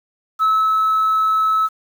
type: tone with ADSR envelope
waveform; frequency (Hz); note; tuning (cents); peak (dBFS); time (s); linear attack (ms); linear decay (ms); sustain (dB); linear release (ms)
sine; 1298; E6; -27; -10; 0.39-1.69; 37; 270; -2; 41
effects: tanh soft clip ceiling -11 dBFS + 7-bit